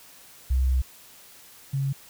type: tone pair in turn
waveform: sine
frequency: 64.6 / 136.88 Hz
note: C2 / C#3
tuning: -21 / -22 cents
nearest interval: octave + minor second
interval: 1299 cents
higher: second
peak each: -19 / -23 dBFS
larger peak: first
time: 0.5-0.82 / 1.73-1.93 s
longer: first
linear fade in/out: 10 ms
effects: white hiss -50 dBFS RMS until 2.09 s